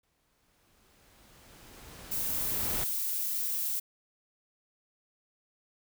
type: noise with exponential growth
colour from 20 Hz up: pink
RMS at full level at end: -36 dBFS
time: 0.03-2.84 s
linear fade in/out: 5 ms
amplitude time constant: 610 ms
type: noise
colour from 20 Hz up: violet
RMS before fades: -32 dBFS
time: 2.11-3.8 s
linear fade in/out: 10 ms
effects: none